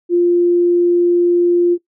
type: tone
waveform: sine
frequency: 349.2 Hz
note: F4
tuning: in tune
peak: -9 dBFS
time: 0.09-1.78 s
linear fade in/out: 50 ms
effects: noise-tail reverb RT60 0.1 s tail -18 dB re dry